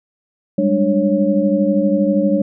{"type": "tone cluster", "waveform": "sine", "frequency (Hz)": [194.6, 207.1, 296.6, 552], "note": ["G3", "G#3", "D4", "C#5"], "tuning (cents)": [-12, -5, 17, -7], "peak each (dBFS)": -18, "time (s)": [0.58, 2.42], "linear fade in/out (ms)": 5, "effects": []}